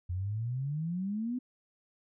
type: exponential sweep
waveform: sine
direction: up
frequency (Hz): 86.4 to 256.5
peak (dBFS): -31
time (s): 0.09-1.39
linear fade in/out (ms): 10
effects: none